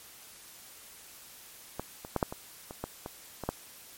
clicks, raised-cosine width 1 ms, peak -19 / -26 / -13 / -11 / -23 / -26 / -19 / -23 / -22 / -14 dBFS, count 10, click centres 1.796 / 2.049 / 2.163 / 2.228 / 2.325 / 2.709 / 2.84 / 3.061 / 3.437 / 3.49 s, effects white hiss -51 dBFS RMS until 3.97 s + MP3 64 kbps

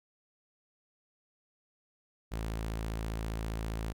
sawtooth tone, 55 Hz, A1, in tune, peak -30 dBFS, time 2.31-3.93 s, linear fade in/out 20 ms, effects none

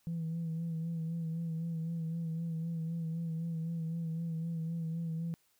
sine tone with vibrato, 164.5 Hz, E3, 3 cents flat, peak -32 dBFS, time 0.07-5.34 s, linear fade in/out 0 ms, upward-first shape sine, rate 3.9 Hz, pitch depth 39 cents each way, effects tanh soft clip ceiling -31 dBFS + white hiss -72 dBFS RMS until 5.59 s

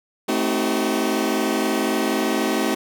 sawtooth chord, A diminished seventh, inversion none, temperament just, 220 / 264 / 316.8 / 380.2 Hz, A3 / C4 / Eb4 / Gb4, 0 / +16 / +31 / +47 cents, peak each -21 dBFS, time 0.28-2.75 s, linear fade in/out 10 ms, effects none

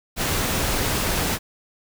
pink noise, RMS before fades -23 dBFS, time 0.16-1.39 s, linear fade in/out 50 ms, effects none

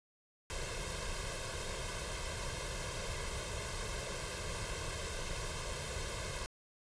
pink noise with comb filter, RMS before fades -40 dBFS, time 0.5-6.46 s, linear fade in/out 0 ms, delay 1.9 ms, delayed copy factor +0.8, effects resampled to 22050 Hz

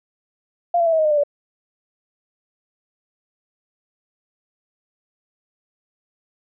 sine tone with pitch steps, 695 / 676.8 / 659 / 641.8 / 624.9 / 608.5 / 592.6 / 577 Hz, F5 / E5 / E5 / E5 / D#5 / D#5 / D5 / D5, -9 / +45 / -1 / -46 / +7 / -39 / +15 / -31 cents, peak -14 dBFS, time 0.74-1.236 s, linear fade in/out 5 ms, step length 62 ms, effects none

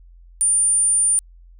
sine tone, 9200 Hz, D9, 37 cents flat, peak -14 dBFS, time 0.41-1.19 s, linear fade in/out 0 ms, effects added 43 Hz sine -43 dBFS peak until 1.59 s

